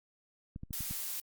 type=clicks; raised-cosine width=5 ms; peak=-29 dBFS; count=5; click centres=0.561 / 0.634 / 0.708 / 0.807 / 0.91 s
type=noise; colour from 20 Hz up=blue; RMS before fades=-38 dBFS; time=0.73-1.2 s; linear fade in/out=0 ms
effects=Opus 48 kbps